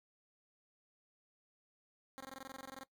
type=tone bursts; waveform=10% pulse; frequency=267.4 Hz; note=C4; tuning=38 cents sharp; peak=-38 dBFS; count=15; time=2.18-2.833 s; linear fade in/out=0 ms; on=23 ms; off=22 ms; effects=noise-tail reverb RT60 0.1 s tail -18 dB re dry